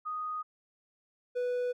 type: tone pair in turn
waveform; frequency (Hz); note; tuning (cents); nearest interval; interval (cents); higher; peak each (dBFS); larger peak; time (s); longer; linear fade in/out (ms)
sine / triangle; 1243 / 493.3; D#6 / B4; -2 / -2; octave + major third; 1600; first; -33 / -27; second; 0.05-0.43 / 1.35-1.73; neither; 20
effects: none